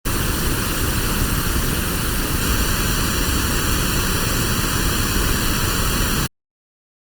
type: noise with comb filter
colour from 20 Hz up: pink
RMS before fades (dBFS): -19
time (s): 0.05-6.27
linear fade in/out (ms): 10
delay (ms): 0.69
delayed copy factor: +0.75
effects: Opus 24 kbps